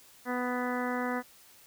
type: harmonic tone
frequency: 248 Hz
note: B3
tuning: 7 cents sharp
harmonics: 1 / 2 / 3 / 4 / 5 / 6 / 7 / 8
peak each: -33 / -36 / -38 / -39 / -40 / -41 / -41 / -42 dBFS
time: 0.25-1.23 s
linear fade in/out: 50 ms
effects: white hiss -57 dBFS RMS until 1.66 s